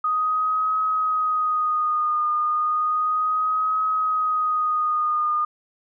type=tone with vibrato; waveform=sine; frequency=1244.5 Hz; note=D#6; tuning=in tune; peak=-19 dBFS; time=0.04-5.45 s; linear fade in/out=5 ms; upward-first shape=triangle; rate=0.33 Hz; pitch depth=39 cents each way; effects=none